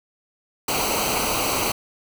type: noise with comb filter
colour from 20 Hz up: pink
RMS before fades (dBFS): -23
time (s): 0.68-1.72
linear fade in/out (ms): 5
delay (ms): 0.57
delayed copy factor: -0.75
effects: none